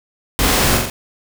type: noise with echo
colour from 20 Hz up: pink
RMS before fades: -17 dBFS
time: 0.39-0.77 s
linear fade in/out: 0 ms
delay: 43 ms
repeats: 3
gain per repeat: -3 dB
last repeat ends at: 0.899 s
effects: none